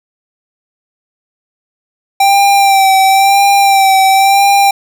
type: tone with vibrato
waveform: square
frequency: 784 Hz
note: G5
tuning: in tune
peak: -6 dBFS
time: 2.2-4.71 s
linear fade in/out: 5 ms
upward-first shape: sine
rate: 0.97 Hz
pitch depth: 33 cents each way
effects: none